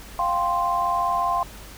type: chord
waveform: sine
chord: F suspended second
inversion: none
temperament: equal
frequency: 698.5 / 784 / 1046.5 Hz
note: F5 / G5 / C6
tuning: 0 / 0 / 0 cents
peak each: -25 / -28 / -22 dBFS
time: 0.19-1.43 s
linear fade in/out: 2 ms
effects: added 50 Hz sine -43 dBFS peak until 1.77 s + pink hiss -43 dBFS RMS until 1.77 s